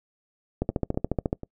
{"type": "two click trains", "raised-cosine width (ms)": 2, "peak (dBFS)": [-22, -11], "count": [4, 11], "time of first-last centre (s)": [[0.7, 1.433], [0.62, 1.329]], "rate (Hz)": [4.09, 14.1], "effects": ["noise-tail reverb RT60 0.1 s tail -24 dB re dry"]}